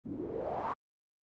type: noise with low-pass filter sweep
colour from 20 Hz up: white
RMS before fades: -37 dBFS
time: 0.04-0.74 s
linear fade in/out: 20 ms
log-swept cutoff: 230 to 1100 Hz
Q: 5
effects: high-pass 60 Hz 12 dB/octave + Opus 24 kbps